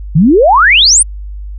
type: exponential sweep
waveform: sine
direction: up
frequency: 140.6 to 9860 Hz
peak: -3 dBFS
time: 0.15-1.03 s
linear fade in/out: 10 ms
effects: added 50 Hz sine -21 dBFS peak until 1.58 s